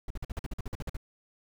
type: noise bursts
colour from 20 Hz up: brown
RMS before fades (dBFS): -34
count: 13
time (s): 0.08-0.968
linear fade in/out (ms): 2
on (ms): 24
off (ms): 48
effects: none